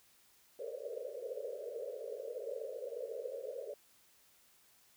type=band-pass noise; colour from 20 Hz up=pink; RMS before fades=-43 dBFS; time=0.59-3.74 s; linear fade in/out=2 ms; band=430 to 590 Hz; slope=96 dB/octave; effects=white hiss -67 dBFS RMS until 4.96 s